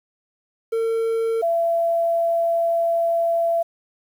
triangle / sine tone pair in turn, 453.3 / 673.1 Hz, A#4 / E5, -48 / +36 cents, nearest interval perfect fifth, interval 684 cents, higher second, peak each -17 dBFS, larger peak neither, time 0.72-1.42 / 1.42-3.63 s, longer second, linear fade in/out 10 ms, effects 8-bit

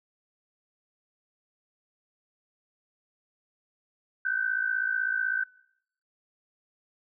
sine tone pair together, 1499 / 1555 Hz, F#6 / G6, +22 / -14 cents, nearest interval minor second, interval 64 cents, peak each -28 dBFS, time 4.25-5.44 s, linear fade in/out 5 ms, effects noise-tail reverb RT60 0.8 s tail -25 dB re dry

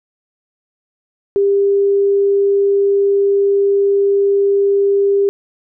sine tone, 398.8 Hz, G4, 30 cents sharp, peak -10 dBFS, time 1.36-5.29 s, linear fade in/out 0 ms, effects none

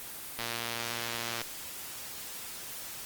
click train, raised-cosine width 0.2 ms, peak -16 dBFS, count 121, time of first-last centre 0.39-1.416 s, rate 117 Hz, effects white hiss -42 dBFS RMS until 3.05 s + Opus 24 kbps

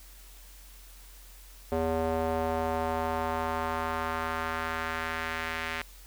square tone with band-pass filter sweep, 81.2 Hz, E2, 26 cents flat, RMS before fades -31 dBFS, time 1.72-5.82 s, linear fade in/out 0 ms, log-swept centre 530 to 2100 Hz, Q 1.6, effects added 45 Hz sine -49 dBFS peak until 6.06 s + white hiss -54 dBFS RMS until 6.06 s

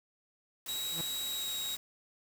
white noise, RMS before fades -44 dBFS, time 0.66-1.77 s, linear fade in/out 2 ms
sawtooth tone with pitch glide, 3836 to 3807 Hz, A#7 to A#7, +49 to +36 cents, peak -32 dBFS, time 0.68-1.76 s, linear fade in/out 10 ms, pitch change -13 cents, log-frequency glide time 1.26-1.53 s
sawtooth tone with exponential growth, 164.81 Hz, E3, in tune, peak -32 dBFS, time 0.86-1.01 s, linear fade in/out 2 ms, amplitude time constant 32 ms
effects none

